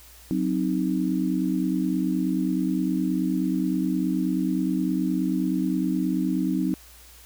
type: chord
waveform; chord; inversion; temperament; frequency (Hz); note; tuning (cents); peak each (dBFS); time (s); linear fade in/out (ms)
sine; C diminished; second; equal; 185 / 261.6 / 311.1; Gb3 / C4 / Eb4; 0 / 0 / 0; -26; 0.31-6.74; 0
effects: added 60 Hz sine -51 dBFS peak until 7.25 s + white hiss -50 dBFS RMS until 7.25 s